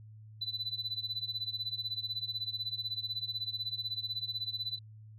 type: tone with tremolo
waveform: sine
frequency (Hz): 3995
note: B7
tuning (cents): +19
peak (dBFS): -30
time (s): 0.41-4.79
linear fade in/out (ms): 10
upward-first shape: sine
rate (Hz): 16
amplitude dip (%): 90
effects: tanh soft clip ceiling -28 dBFS + added 108 Hz sine -49 dBFS peak until 5.18 s